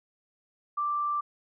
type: tone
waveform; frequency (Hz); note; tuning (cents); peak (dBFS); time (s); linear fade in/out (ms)
sine; 1176; D6; +2; -26; 0.77-1.21; 10
effects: none